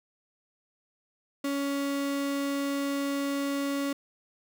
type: tone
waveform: 35% pulse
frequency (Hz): 279.9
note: C#4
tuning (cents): +17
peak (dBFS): -26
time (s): 1.44-3.93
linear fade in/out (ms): 5
effects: none